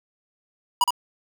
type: tone with echo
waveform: square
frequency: 973 Hz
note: B5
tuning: 26 cents flat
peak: -16 dBFS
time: 0.81-0.84 s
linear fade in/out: 2 ms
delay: 66 ms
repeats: 1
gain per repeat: -3 dB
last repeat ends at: 0.906 s
effects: none